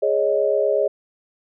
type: chord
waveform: sine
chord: Ab suspended fourth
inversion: none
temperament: equal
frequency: 415.3 / 554.4 / 622.3 Hz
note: Ab4 / Db5 / Eb5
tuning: 0 / 0 / 0 cents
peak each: -21 / -20 / -21 dBFS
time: 0.02-0.88 s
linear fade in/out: 10 ms
effects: none